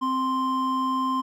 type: tone pair together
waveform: triangle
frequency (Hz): 261.6 / 1046.5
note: C4 / C6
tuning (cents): 0 / 0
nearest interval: 2 octaves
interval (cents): 2400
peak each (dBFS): -25 / -22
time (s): 0.01-1.22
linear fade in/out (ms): 20
effects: none